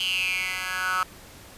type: tone with high-pass filter sweep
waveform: 10% pulse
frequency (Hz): 184.9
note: F#3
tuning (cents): -1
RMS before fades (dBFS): -27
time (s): 0-1.03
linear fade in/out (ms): 2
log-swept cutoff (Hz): 3100 to 1300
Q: 8.6
effects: pink hiss -47 dBFS RMS until 1.57 s + resampled to 32000 Hz